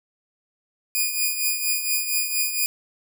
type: tone with tremolo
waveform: 5% pulse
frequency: 2454 Hz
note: D#7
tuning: 25 cents flat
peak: -9 dBFS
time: 0.95-2.66 s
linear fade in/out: 0 ms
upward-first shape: triangle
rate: 4.3 Hz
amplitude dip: 65%
effects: none